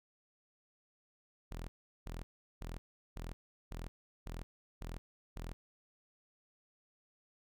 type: tone bursts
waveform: sawtooth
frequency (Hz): 41.68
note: E1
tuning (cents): +20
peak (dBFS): -38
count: 8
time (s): 1.51-5.53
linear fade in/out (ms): 0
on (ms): 170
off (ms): 380
effects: none